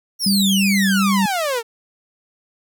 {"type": "exponential sweep", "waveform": "sawtooth", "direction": "down", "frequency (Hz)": [5770, 440], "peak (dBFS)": -15, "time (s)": [0.19, 1.63], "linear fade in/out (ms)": 50}
{"type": "tone with vibrato", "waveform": "sine", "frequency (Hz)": 196, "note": "G3", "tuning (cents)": 0, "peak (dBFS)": -15, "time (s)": [0.26, 1.26], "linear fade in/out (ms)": 5, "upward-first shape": "sine", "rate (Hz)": 2.7, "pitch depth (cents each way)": 17}
{"effects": []}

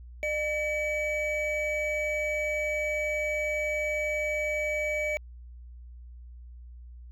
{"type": "tone pair together", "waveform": "triangle", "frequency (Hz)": [605, 2284], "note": ["D#5", "D7"], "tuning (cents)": [-49, -49], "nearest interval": "octave + major seventh", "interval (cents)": 2300, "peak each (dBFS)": -28, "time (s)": [0.23, 5.17], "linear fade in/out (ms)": 0, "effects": ["added 60 Hz sine -43 dBFS peak until 7.11 s"]}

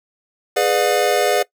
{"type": "chord", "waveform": "square", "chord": "G# diminished seventh", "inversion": "none", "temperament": "just", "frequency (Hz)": [415.3, 498.4, 598, 717.6], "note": ["G#4", "B4", "D5", "F5"], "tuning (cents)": [0, 16, 31, 47], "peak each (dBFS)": -21, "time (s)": [0.56, 1.43], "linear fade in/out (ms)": 10, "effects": ["noise-tail reverb RT60 0.1 s tail -20 dB re dry"]}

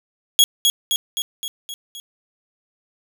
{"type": "tone with echo", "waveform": "sawtooth", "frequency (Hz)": 3322, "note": "G#7", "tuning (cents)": 0, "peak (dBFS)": -6, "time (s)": [0.39, 0.44], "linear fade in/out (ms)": 0, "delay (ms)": 260, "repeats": 6, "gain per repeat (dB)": -4, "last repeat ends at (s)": 2, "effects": []}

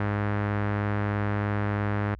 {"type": "tone with low-pass filter", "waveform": "sawtooth", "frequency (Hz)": 103.1, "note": "G#2", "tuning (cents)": -12, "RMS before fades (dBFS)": -27, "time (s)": [0, 2.15], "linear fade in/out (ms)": 5, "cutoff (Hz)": 1700, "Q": 1.9, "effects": ["added 60 Hz sine -42 dBFS peak until 2.19 s"]}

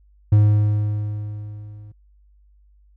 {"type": "tone with level ramp", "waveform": "triangle", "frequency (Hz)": 104.9, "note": "G#2", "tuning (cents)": 18, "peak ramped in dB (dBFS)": [-7, -36], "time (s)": [0.32, 1.92], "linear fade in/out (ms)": 5, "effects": ["added 50 Hz sine -51 dBFS peak until 2.96 s"]}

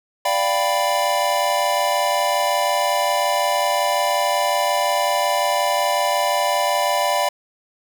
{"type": "chord", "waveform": "square", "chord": "G dominant seventh", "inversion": "second", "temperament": "equal", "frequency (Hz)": [587.3, 698.5, 784, 987.8], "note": ["D5", "F5", "G5", "B5"], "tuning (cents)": [0, 0, 0, 0], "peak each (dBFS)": [-23, -24, -25, -23], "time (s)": [0.25, 7.29], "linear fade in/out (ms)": 5, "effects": []}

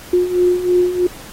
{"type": "beating tone pair", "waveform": "sine", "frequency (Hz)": [355.9, 359], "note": ["F4", "F4"], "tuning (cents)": [33, 48], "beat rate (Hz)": 3.1, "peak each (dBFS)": [-18, -13], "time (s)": [0.13, 1.07], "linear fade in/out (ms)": 5, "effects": ["pink hiss -37 dBFS RMS until 1.32 s", "AAC 48 kbps"]}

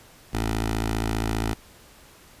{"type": "tone with notch filter", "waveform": "10% pulse", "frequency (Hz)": 55, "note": "A1", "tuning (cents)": 0, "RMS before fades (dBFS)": -26, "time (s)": [0.33, 1.54], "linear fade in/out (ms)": 10, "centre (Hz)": 170, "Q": 2, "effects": ["pink hiss -51 dBFS RMS until 2.4 s", "resampled to 32000 Hz"]}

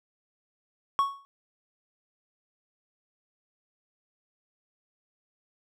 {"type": "tone with exponential decay", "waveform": "triangle", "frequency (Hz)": 1108.7, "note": "C#6", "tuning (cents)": 0, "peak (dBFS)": -16, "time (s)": [0.99, 1.25], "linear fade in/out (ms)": 0, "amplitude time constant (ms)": 56, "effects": []}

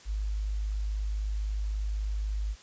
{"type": "tone", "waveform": "sine", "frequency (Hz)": 51.91, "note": "G#1", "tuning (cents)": 0, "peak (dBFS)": -28, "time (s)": [0.05, 2.56], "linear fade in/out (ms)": 50, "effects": ["white hiss -53 dBFS RMS until 2.62 s", "resampled to 16000 Hz"]}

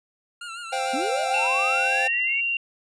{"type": "tone with vibrato", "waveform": "25% pulse", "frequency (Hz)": 1381, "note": "F6", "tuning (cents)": -20, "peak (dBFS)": -30, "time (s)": [0.41, 1.47], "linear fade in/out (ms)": 5, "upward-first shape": "sine", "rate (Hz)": 6.6, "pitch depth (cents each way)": 66}
{"type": "chord", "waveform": "square", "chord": "C suspended fourth", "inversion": "none", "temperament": "equal", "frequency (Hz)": [523.3, 698.5, 784], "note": ["C5", "F5", "G5"], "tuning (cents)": [0, 0, 0], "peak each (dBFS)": [-31, -33, -27], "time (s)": [0.72, 2.08], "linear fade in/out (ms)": 10}
{"type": "linear sweep", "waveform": "sine", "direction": "up", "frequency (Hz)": [234.7, 2274], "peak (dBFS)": -27, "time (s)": [0.93, 2.41], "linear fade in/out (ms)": 10}
{"type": "tone with pitch glide", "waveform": "sine", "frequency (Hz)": [2700, 2762], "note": ["E7", "F7"], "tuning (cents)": [41, -20], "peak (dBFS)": -22, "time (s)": [1.34, 2.57], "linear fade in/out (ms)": 2, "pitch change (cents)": 39, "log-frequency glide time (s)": [1.5, 2.22]}
{"effects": ["resampled to 22050 Hz"]}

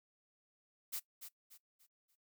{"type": "noise with echo", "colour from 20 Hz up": "blue", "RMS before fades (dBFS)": -40, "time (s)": [0.92, 1], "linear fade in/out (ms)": 20, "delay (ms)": 290, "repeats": 4, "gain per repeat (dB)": -9, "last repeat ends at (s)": 2.16, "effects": ["noise-tail reverb RT60 0.1 s tail -18 dB re dry"]}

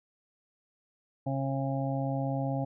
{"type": "harmonic tone", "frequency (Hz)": 135.8, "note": "C#3", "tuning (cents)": -35, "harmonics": [1, 2, 4, 5, 6], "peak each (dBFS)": [-31, -34, -37, -38, -39], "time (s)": [1.26, 2.65], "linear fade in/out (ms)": 10, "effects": []}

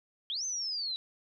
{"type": "linear two-way sweep", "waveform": "sine", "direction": "up then down", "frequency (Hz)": [3076, 6272, 3873], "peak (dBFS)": -32, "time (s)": [0.3, 0.96], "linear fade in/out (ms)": 0, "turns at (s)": 0.45, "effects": []}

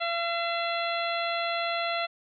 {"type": "harmonic tone with a mistuned harmonic", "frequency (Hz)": 680, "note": "F5", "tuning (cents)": -46, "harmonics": [1, 2, 3, 4, 5, 6], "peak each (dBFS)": [-30, -33, -35, -36, -37, -38], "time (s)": [0, 2.07], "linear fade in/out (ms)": 20, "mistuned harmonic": 4, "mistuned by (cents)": -24, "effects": []}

